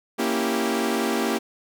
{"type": "chord", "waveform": "sawtooth", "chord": "A# diminished seventh", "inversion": "none", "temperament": "equal", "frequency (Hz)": [233.1, 277.2, 329.6, 392], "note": ["A#3", "C#4", "E4", "G4"], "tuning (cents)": [0, 0, 0, 0], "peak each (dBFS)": [-22, -25, -25, -23], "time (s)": [0.18, 1.39], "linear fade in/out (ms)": 20, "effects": []}